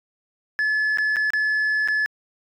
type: tone with dropouts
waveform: sine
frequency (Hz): 1720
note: A6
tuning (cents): -40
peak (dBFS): -16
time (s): 0.59-2.06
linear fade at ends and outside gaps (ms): 0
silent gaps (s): 0.974-0.985 / 1.16-1.167 / 1.304-1.335 / 1.876-1.885
effects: tanh soft clip ceiling -18 dBFS